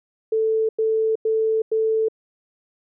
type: tone bursts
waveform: sine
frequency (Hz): 441.6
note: A4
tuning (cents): +6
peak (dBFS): -17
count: 4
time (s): 0.32-2.085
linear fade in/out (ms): 5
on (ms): 370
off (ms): 95
effects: none